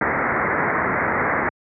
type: low-pass noise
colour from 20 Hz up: white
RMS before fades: -21 dBFS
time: 0.01-1.49 s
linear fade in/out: 2 ms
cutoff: 2100 Hz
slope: 96 dB/octave
effects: high-pass 100 Hz 12 dB/octave